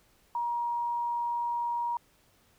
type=tone; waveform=sine; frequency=949 Hz; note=A#5; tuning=31 cents sharp; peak=-28 dBFS; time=0.35-1.97 s; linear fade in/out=2 ms; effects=pink hiss -65 dBFS RMS until 2.58 s